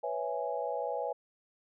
sine chord, C# minor seventh, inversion third, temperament equal, 493.9 / 554.4 / 659.3 / 830.6 Hz, B4 / C#5 / E5 / G#5, 0 / 0 / 0 / 0 cents, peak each -37 / -37 / -38 / -37 dBFS, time 0.03-1.13 s, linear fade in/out 10 ms, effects none

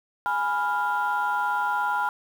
sine chord, F diminished, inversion first, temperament equal, 830.6 / 987.8 / 1396.9 Hz, Ab5 / Cb6 / F6, 0 / 0 / 0 cents, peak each -26 dBFS, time 0.26-2.09 s, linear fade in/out 0 ms, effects tanh soft clip ceiling -16 dBFS + 8-bit

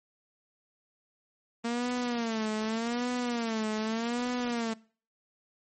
sawtooth tone with vibrato, 230.9 Hz, A#3, 16 cents flat, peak -25 dBFS, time 1.64-4.74 s, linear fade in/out 10 ms, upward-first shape sine, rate 0.84 Hz, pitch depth 120 cents each way, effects noise-tail reverb RT60 0.4 s tail -21 dB re dry + MP3 32 kbps

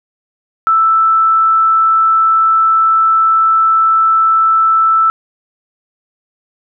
sine tone, 1321 Hz, E6, 3 cents sharp, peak -7 dBFS, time 0.67-5.1 s, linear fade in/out 0 ms, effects none

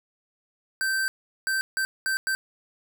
square tone bursts at uneven times, 1556 Hz, G6, 13 cents flat, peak -24 dBFS, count 5, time 0.81-1.08 / 1.47-1.61 / 1.77-1.85 / 2.06-2.17 / 2.27-2.35 s, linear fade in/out 0 ms, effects none

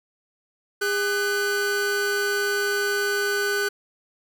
45% pulse tone pair together, 406.1 / 1500 Hz, G#4 / F#6, -39 / +23 cents, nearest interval octave + major seventh, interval 2262 cents, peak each -25 / -24 dBFS, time 0.81-3.69 s, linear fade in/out 10 ms, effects none

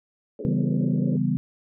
white band-pass noise, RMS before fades -35 dBFS, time 0.39-1.17 s, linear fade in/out 2 ms, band 180 to 550 Hz, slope 96 dB/octave
sine chord, C# half-diminished seventh, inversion none, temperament equal, 138.59 / 164.81 / 196 / 246.9 Hz, C#3 / E3 / G3 / B3, 0 / 0 / 0 / 0 cents, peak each -26 dBFS, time 0.45-1.37 s, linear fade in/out 0 ms
effects none

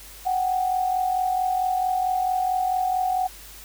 sine tone pair together, 740 / 784.5 Hz, F#5 / G5, 0 / +1 cents, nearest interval minor second, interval 101 cents, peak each -21 / -29 dBFS, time 0.25-3.28 s, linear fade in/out 20 ms, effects added 50 Hz sine -47 dBFS peak until 3.64 s + white hiss -44 dBFS RMS until 3.64 s

